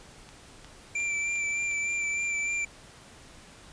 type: click train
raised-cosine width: 0.2 ms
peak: -30 dBFS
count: 5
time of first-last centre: 0.29-1.713 s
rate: 2.81 Hz
type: tone with vibrato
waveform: square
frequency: 2349 Hz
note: D7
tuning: in tune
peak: -28 dBFS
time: 0.95-2.65 s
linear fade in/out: 5 ms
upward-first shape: sine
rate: 3.3 Hz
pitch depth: 21 cents each way
effects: pink hiss -51 dBFS RMS until 3.72 s + resampled to 22050 Hz